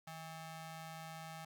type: ring-modulated tone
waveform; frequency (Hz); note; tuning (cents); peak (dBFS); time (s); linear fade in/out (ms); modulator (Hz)
sawtooth; 483.6; B4; -36; -40; 0.07-1.45; 5; 324
effects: none